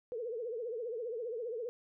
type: tone with vibrato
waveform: sine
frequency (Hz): 466.2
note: A#4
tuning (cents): 0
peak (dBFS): -36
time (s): 0.12-1.69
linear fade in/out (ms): 0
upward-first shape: triangle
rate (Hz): 15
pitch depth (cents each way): 160
effects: none